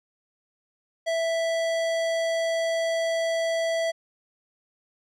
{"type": "tone with hard clipping", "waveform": "sine", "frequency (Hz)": 659.3, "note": "E5", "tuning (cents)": 0, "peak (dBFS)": -25, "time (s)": [1.06, 3.92], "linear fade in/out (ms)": 20, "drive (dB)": 17, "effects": []}